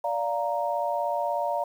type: chord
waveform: sine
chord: Bb major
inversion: first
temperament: just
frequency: 582.7 / 699.2 / 932.3 Hz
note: D5 / F5 / Bb5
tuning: -14 / +2 / 0 cents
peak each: -29 dBFS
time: 0.04-1.64 s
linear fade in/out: 5 ms
effects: 9-bit